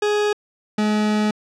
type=tone pair in turn; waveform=40% pulse; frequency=416.9 / 212 Hz; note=G#4 / G#3; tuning=+7 / +36 cents; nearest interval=octave; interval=1171 cents; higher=first; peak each=-16 / -16 dBFS; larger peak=neither; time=0.02-0.33 / 0.78-1.31 s; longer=second; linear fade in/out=5 ms; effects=low-pass 6000 Hz 12 dB/octave